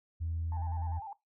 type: tone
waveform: sine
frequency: 82.41 Hz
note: E2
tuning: in tune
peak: -31 dBFS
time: 0.2-1 s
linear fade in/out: 20 ms
type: tone with vibrato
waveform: sine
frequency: 840 Hz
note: G#5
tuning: 19 cents sharp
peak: -40 dBFS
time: 0.52-1.13 s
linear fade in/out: 2 ms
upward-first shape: square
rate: 10 Hz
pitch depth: 85 cents each way
effects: noise-tail reverb RT60 0.2 s tail -21 dB re dry + tanh soft clip ceiling -27 dBFS

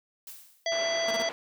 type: noise with exponential decay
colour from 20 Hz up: blue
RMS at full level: -41 dBFS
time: 0.27-0.83 s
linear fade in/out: 2 ms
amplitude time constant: 120 ms
type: harmonic tone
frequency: 665 Hz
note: E5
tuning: 15 cents sharp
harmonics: 1 / 3 / 5 / 7 / 9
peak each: -28 / -33 / -35 / -36 / -38 dBFS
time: 0.66-1.29 s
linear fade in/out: 2 ms
type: band-pass noise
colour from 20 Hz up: pink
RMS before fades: -40 dBFS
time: 0.72-1.32 s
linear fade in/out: 0 ms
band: 430 to 2400 Hz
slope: 12 dB/octave
type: tone bursts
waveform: 10% pulse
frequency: 230.8 Hz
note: A#3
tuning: 17 cents flat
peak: -24 dBFS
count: 3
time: 1.08-1.224 s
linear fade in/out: 2 ms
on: 30 ms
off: 27 ms
effects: none

